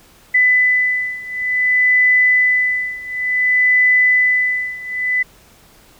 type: beating tone pair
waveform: sine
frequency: 2000 / 2000.56 Hz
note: B6 / B6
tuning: +21 / +22 cents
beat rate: 0.56 Hz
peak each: -14 / -16 dBFS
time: 0.34-5.23 s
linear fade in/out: 10 ms
effects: pink hiss -48 dBFS RMS until 5.99 s

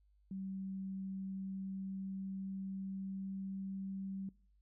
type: tone with pitch glide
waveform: sine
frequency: 191.9 to 193.35 Hz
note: G3 to G3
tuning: -37 to -24 cents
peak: -40 dBFS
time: 0.31-4.29 s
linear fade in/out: 2 ms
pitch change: +13 cents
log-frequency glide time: 1.09-3.84 s
effects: noise-tail reverb RT60 0.5 s tail -23 dB re dry + added 50 Hz sine -67 dBFS peak until 4.61 s

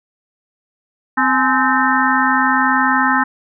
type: harmonic tone with a mistuned harmonic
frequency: 259 Hz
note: C4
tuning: 17 cents flat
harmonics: 1 / 3 / 4 / 5 / 6 / 7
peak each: -19 / -19 / -19 / -19 / -19 / -19 dBFS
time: 1.17-3.24 s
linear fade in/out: 10 ms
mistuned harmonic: 3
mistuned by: +140 cents
effects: none

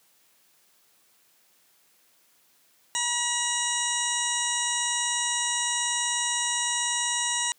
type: harmonic tone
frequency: 961 Hz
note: B5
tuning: 48 cents flat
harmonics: 1 / 2 / 3 / 4 / 6 / 7 / 8 / 9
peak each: -33 / -33 / -33 / -33 / -33 / -33 / -33 / -33 dBFS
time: 2.95-7.52 s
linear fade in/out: 0 ms
effects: white hiss -63 dBFS RMS until 7.58 s + high-pass 150 Hz 12 dB/octave

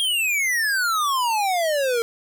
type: exponential sweep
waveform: square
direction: down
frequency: 3279 to 453.4 Hz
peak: -20 dBFS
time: 0-2.02 s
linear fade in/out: 0 ms
effects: none

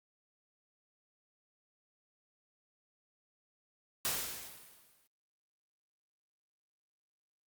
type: noise with exponential decay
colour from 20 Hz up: white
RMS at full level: -32 dBFS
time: 4.05-5.07 s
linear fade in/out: 0 ms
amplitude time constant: 220 ms
effects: Opus 48 kbps

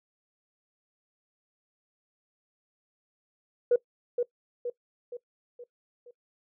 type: tone with echo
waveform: sine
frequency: 484.8 Hz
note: B4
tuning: 32 cents flat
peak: -17 dBFS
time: 3.71-3.76 s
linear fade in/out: 5 ms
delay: 470 ms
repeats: 5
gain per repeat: -6 dB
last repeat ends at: 6.11 s
effects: noise-tail reverb RT60 0.1 s tail -20 dB re dry + tanh soft clip ceiling -14 dBFS

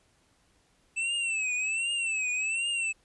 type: tone with vibrato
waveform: square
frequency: 2637 Hz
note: E7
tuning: in tune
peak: -28 dBFS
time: 0.96-2.93 s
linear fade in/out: 20 ms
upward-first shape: triangle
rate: 1.3 Hz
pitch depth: 130 cents each way
effects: pink hiss -67 dBFS RMS until 3.04 s + resampled to 24000 Hz

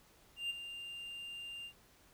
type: tone with ADSR envelope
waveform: triangle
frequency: 2794 Hz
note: F7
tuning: in tune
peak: -32 dBFS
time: 0.36-1.73 s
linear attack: 140 ms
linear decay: 18 ms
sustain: -10 dB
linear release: 77 ms
effects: pink hiss -65 dBFS RMS until 2.13 s

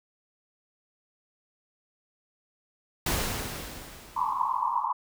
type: noise with exponential decay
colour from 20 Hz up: pink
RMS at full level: -26 dBFS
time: 3.06-4.86 s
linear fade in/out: 5 ms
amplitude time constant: 390 ms
type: band-pass noise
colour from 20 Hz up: pink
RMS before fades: -28 dBFS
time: 4.16-4.93 s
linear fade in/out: 10 ms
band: 890 to 1100 Hz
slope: 96 dB/octave
effects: none

